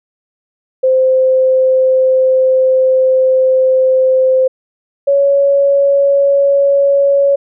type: tone pair in turn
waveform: sine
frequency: 520 / 558.9 Hz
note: C5 / C#5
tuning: -11 / +14 cents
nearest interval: minor second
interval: 125 cents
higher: second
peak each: -7 dBFS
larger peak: neither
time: 0.83-4.48 / 5.07-7.36 s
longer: first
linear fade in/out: 10 ms
effects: none